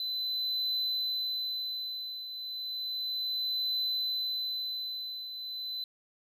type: tone with tremolo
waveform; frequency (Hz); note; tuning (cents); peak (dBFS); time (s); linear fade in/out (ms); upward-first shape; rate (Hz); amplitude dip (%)
triangle; 4023; B7; +31; -27; 0-5.84; 2; triangle; 0.33; 70
effects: none